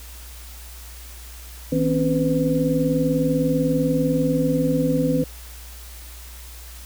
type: tone cluster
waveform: sine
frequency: 160.2 / 256 / 276.1 / 503 Hz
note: E3 / C4 / C#4 / B4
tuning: -49 / -38 / -7 / +32 cents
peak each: -23 dBFS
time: 1.72-5.24 s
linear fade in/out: 5 ms
effects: added 60 Hz sine -38 dBFS peak until 6.85 s + white hiss -43 dBFS RMS until 6.85 s